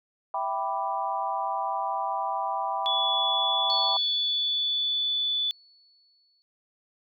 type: chord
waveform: sine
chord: E minor seventh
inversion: none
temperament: equal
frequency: 659.3 / 784 / 987.8 / 1174.7 Hz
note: E5 / G5 / B5 / D6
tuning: 0 / 0 / 0 / 0 cents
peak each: -35 / -30 / -30 / -35 dBFS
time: 0.34-3.97 s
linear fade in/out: 2 ms
type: tone with pitch glide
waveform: sine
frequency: 3424 to 3474 Hz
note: A7 to A7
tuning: -48 to -23 cents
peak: -24 dBFS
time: 2.86-5.51 s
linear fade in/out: 0 ms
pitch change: +25 cents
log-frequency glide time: 3.26-5.07 s
type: tone with exponential decay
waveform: sine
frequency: 4426 Hz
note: C#8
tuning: 3 cents flat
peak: -26 dBFS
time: 3.7-6.42 s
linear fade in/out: 0 ms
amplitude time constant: 590 ms
effects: none